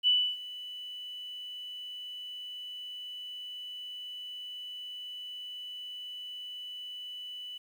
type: tone with ADSR envelope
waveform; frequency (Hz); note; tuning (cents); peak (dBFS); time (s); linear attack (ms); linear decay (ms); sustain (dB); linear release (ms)
sine; 2974; F#7; +8; -20; 0.03-7.58; 43; 290; -19; 8
effects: 10-bit